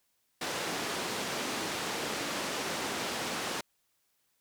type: band-pass noise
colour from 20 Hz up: pink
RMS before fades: -35 dBFS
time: 0.41-3.61 s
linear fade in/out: 5 ms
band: 250 to 7500 Hz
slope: 12 dB/octave
effects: white hiss -75 dBFS RMS until 4.4 s